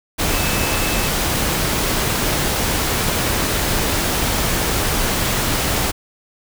sine tone in noise, 2608 Hz, E7, 19 cents flat, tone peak -28 dBFS, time 0.32-1.09 s, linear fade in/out 20 ms, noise pink, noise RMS -19 dBFS, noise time 0.18-5.92 s, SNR -12 dB, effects none

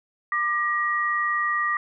sine tone pair together, 1192 / 1899.8 Hz, D6 / A#6, +25 / +32 cents, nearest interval minor sixth, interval 807 cents, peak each -24 dBFS, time 0.32-1.77 s, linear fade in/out 2 ms, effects none

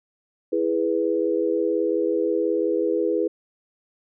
sine chord, E major, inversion none, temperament equal, 329.6 / 415.3 / 493.9 Hz, E4 / G#4 / B4, 0 / 0 / 0 cents, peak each -24 dBFS, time 0.52-3.28 s, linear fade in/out 10 ms, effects none

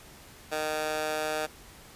15% pulse tone with high-pass filter, 154.3 Hz, D#3, 14 cents flat, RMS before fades -31 dBFS, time 0.51-1.47 s, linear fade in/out 20 ms, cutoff 680 Hz, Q 1.4, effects pink hiss -51 dBFS RMS until 1.95 s + resampled to 32000 Hz

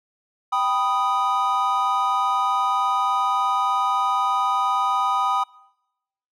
triangle chord, G augmented, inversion none, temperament equal, 784 / 987.8 / 1244.5 Hz, G5 / B5 / D#6, 0 / 0 / 0 cents, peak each -23 / -22 / -20 dBFS, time 0.52-5.44 s, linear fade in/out 10 ms, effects noise-tail reverb RT60 0.9 s tail -23 dB re dry

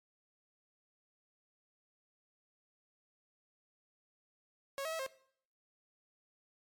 sawtooth tone with pitch steps, 550 / 641 / 649 / 532 Hz, C#5 / E5 / E5 / C5, -14 / -49 / -27 / +29 cents, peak -33 dBFS, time 4.78-5.064 s, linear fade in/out 0 ms, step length 71 ms, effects noise-tail reverb RT60 0.6 s tail -19 dB re dry + MP3 96 kbps

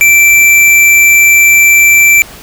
square tone, 2340 Hz, D7, 7 cents flat, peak -3 dBFS, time 0.01-2.22 s, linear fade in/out 0 ms, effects pink hiss -31 dBFS RMS until 2.42 s

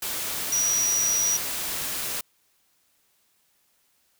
sine tone in noise, 5800 Hz, F#8, 35 cents flat, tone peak -21 dBFS, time 0.52-1.37 s, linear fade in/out 5 ms, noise white, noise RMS -30 dBFS, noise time 0.02-2.21 s, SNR +6 dB, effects white hiss -67 dBFS RMS until 4.19 s

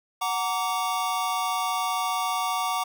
square chord, Gb augmented, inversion none, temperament just, 740 / 925 / 1156.2 Hz, Gb5 / Bb5 / D6, 0 / -14 / -27 cents, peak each -30 / -31 / -29 dBFS, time 0.21-2.84 s, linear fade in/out 10 ms, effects none

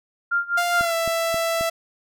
sine tone with tremolo, 1396.9 Hz, F6, in tune, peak -17 dBFS, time 0.31-0.91 s, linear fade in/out 10 ms, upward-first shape sine, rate 4.9 Hz, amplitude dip 90%
sawtooth tone with pitch glide, 698.5 to 663.5 Hz, F5 to E5, 0 to +11 cents, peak -17 dBFS, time 0.57-1.7 s, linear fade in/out 10 ms, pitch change -89 cents, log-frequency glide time 0.76-0.94 s
click train, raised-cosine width 3 ms, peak -21 dBFS, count 4, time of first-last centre 0.81-1.61 s, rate 3.75 Hz
effects none

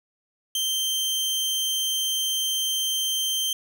sawtooth tone, 3136 Hz, G7, in tune, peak -20 dBFS, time 0.55-3.53 s, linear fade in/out 2 ms, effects none

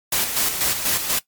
white noise with tremolo, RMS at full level -20 dBFS, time 0.12-1.19 s, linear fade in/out 5 ms, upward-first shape square, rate 4.1 Hz, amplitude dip 50%, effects noise-tail reverb RT60 0.1 s tail -17 dB re dry + MP3 96 kbps

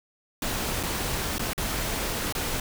pink noise with dropouts, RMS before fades -29 dBFS, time 0.42-2.6 s, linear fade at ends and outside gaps 2 ms, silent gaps 0.83-0.834 / 1.383-1.394 / 1.533-1.578 / 2.325-2.35 s, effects none

